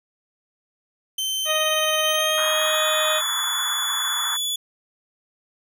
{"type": "tone with pitch glide", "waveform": "sawtooth", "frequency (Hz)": [3093, 3432], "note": ["G7", "A7"], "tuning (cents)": [-24, -44], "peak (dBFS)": -20, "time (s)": [1.18, 4.56], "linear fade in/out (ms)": 5, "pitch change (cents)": 180, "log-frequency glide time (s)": [2.03, 2.89]}
{"type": "harmonic tone", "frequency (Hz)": 622.3, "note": "D#5", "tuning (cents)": 0, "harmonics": [1, 2, 3, 4, 5, 6], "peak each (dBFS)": [-24, -27, -29, -30, -31, -32], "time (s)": [1.45, 3.22], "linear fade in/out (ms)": 50}
{"type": "band-pass noise", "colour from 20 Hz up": "white", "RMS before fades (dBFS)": -30, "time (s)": [2.37, 4.37], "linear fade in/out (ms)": 10, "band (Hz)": [960, 1700], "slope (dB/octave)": 48}
{"effects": []}